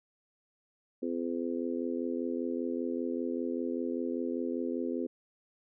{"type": "harmonic tone", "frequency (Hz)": 85.1, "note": "F2", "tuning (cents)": -44, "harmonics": [3, 4, 5, 6], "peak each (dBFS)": [-34, -36, -38, -40], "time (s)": [1.02, 5.07], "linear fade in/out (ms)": 10, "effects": []}